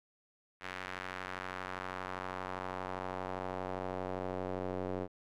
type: tone with band-pass filter sweep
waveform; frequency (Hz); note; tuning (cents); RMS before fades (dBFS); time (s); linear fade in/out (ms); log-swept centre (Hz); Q
square; 46.25; F#1; 0; -40; 0.6-5.08; 50; 1900 to 470; 1.3
effects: none